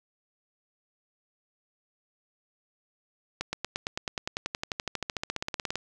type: accelerating click train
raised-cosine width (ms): 0.2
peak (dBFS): -13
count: 30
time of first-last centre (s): 3.41-5.756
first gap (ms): 120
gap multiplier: 0.97
effects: none